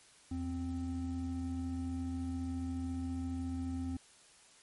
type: tone pair together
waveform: triangle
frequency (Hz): 82.4 / 261.6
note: E2 / C4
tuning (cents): 0 / 0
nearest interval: octave + minor sixth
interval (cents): 2000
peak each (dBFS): -37 / -35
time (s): 0.31-3.97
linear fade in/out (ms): 5
effects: white hiss -61 dBFS RMS until 4.62 s + MP3 48 kbps